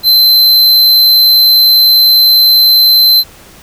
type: tone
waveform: square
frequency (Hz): 4085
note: C8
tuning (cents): -42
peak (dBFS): -4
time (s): 0.03-3.24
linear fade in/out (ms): 50
effects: pink hiss -37 dBFS RMS until 3.62 s